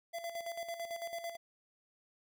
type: tone with tremolo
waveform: square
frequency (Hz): 677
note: E5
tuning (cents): +46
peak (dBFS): -38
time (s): 0.13-1.37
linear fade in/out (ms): 20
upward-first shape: square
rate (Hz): 9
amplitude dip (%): 60
effects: none